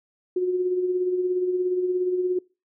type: tone with tremolo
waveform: sine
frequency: 363.8 Hz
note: F#4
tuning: 29 cents flat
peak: -19 dBFS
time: 0.36-2.39 s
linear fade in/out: 5 ms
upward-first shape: sine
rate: 17 Hz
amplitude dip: 45%
effects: noise-tail reverb RT60 0.3 s tail -24 dB re dry